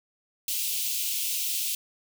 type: high-pass noise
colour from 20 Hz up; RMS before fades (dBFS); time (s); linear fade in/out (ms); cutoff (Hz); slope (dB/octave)
white; -29; 0.48-1.75; 2; 2500; 48
effects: none